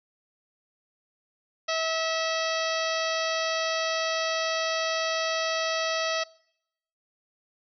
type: harmonic tone with a mistuned harmonic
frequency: 647 Hz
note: E5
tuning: 32 cents flat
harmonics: 1 / 2 / 3 / 4 / 5 / 6 / 7 / 8 / 9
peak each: -29 / -32 / -34 / -35 / -36 / -37 / -37 / -38 / -39 dBFS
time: 1.68-6.24 s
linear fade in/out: 10 ms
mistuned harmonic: 4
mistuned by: +21 cents
effects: noise-tail reverb RT60 0.8 s tail -24 dB re dry